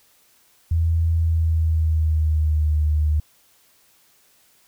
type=tone with pitch glide; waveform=sine; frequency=82.41 to 76.01 Hz; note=E2 to D#2; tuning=0 to -40 cents; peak=-16 dBFS; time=0.71-3.2 s; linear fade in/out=5 ms; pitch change=-140 cents; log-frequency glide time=1.17-2.75 s; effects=white hiss -58 dBFS RMS until 4.67 s